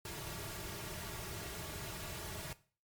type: noise with comb filter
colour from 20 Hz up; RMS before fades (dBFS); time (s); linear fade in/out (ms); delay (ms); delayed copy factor
pink; -44; 0.05-2.53; 2; 3.9; -0.7
effects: noise-tail reverb RT60 0.4 s tail -17 dB re dry + MP3 96 kbps